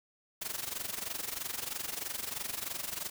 white noise with amplitude modulation, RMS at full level -35 dBFS, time 0.41-3.1 s, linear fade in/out 10 ms, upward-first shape sine, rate 23.1 Hz, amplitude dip 80%, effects none

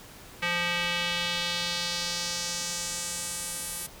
square tone with band-pass filter sweep, 174 Hz, F3, 6 cents flat, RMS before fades -31 dBFS, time 0.42-3.87 s, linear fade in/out 10 ms, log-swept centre 2300 to 11000 Hz, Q 1.8, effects pink hiss -48 dBFS RMS until 4 s

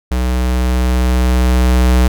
square tone with level ramp, 62.5 Hz, B1, 21 cents sharp, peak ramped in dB -14 to -8 dBFS, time 0.11-2.08 s, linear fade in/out 5 ms, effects none

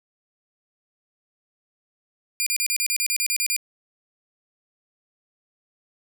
10% pulse tone bursts, 2400 Hz, D7, 37 cents sharp, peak -12 dBFS, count 12, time 2.4-3.564 s, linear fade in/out 0 ms, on 64 ms, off 36 ms, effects none

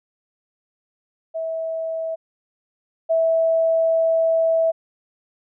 sine tone pair in turn, 650 / 653.7 Hz, E5 / E5, -24 / -15 cents, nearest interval unison, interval 9 cents, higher second, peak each -23 / -15 dBFS, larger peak second, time 1.34-2.16 / 3.09-4.72 s, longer second, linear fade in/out 20 ms, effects none

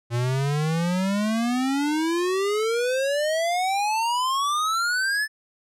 square exponential sweep, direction up, 116.54 to 1760 Hz, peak -22 dBFS, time 0.1-5.28 s, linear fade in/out 50 ms, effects low-pass 10000 Hz 12 dB/octave

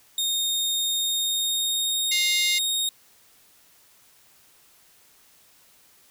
sawtooth tone with pitch glide, 3692 to 3720 Hz, A#7 to A#7, -17 to -4 cents, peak -20 dBFS, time 0.18-2.89 s, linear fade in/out 2 ms, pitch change +13 cents, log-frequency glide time 0.9-2.38 s
harmonic tone, 705 Hz, F5, 16 cents sharp, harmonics 3 / 4 / 5 / 6 / 7 / 8 / 9, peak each -26 / -31 / -34 / -31 / -34 / -37 / -34 dBFS, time 2.11-2.59 s, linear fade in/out 10 ms
effects white hiss -57 dBFS RMS until 6.1 s

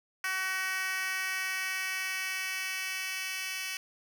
10% pulse tone with high-pass filter sweep, 376.7 Hz, F#4, 31 cents sharp, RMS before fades -34 dBFS, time 0.24-3.77 s, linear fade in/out 2 ms, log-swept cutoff 1600 to 2800 Hz, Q 1.7, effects none

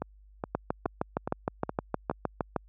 two click trains, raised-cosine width 1 ms, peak -17 / -13 dBFS, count 6 / 14, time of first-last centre 0.02-2.112 / 0.55-2.562 s, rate 2.39 / 6.46 Hz, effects added 50 Hz sine -44 dBFS peak until 2.68 s + high-pass 80 Hz 12 dB/octave

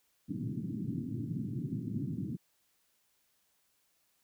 pink band-pass noise, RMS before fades -37 dBFS, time 0.28-2.37 s, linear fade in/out 20 ms, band 110 to 310 Hz, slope 48 dB/octave, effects white hiss -74 dBFS RMS until 4.23 s

